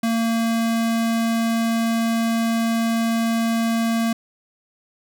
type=tone; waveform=square; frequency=228.4 Hz; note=A#3; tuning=35 cents flat; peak=-19 dBFS; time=0.03-4.13 s; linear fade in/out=5 ms; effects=none